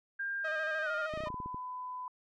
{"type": "tone with pitch glide", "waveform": "sine", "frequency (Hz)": [1600, 1409.1], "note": ["G6", "F6"], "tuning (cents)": [35, 15], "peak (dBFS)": -33, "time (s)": [0.19, 1.07], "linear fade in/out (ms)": 10, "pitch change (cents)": -220, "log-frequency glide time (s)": [0.82, 0.9]}
{"type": "tone with vibrato", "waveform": "sawtooth", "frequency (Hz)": 622.3, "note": "D#5", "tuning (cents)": 0, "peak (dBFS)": -32, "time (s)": [0.44, 1.29], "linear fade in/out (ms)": 10, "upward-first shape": "square", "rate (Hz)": 13, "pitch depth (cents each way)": 31}
{"type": "clicks", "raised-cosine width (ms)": 3, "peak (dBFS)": -31, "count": 10, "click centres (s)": [1.138, 1.175, 1.205, 1.237, 1.272, 1.303, 1.343, 1.402, 1.46, 1.545]}
{"type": "tone", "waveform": "sine", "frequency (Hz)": 1003, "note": "B5", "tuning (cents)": 26, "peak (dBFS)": -38, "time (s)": [1.26, 2.08], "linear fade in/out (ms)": 2}
{"effects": ["low-pass 3000 Hz 12 dB/octave"]}